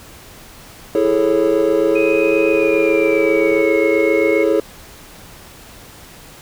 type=chord; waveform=triangle; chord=A major seventh; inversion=second; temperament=just; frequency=330 / 412.5 / 440 / 550 Hz; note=E4 / G#4 / A4 / C#5; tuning=+2 / -12 / 0 / -14 cents; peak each=-16 dBFS; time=0.95-4.6 s; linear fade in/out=2 ms
type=click train; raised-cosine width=1 ms; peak=-25 dBFS; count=427; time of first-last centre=1.05-3.616 s; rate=166 Hz
type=tone with pitch glide; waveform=sine; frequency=2500 to 2176 Hz; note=D#7 to C#7; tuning=+8 to -33 cents; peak=-21 dBFS; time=1.95-4.44 s; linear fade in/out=10 ms; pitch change=-241 cents; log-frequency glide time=2.48-3.74 s
effects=pink hiss -40 dBFS RMS until 6.41 s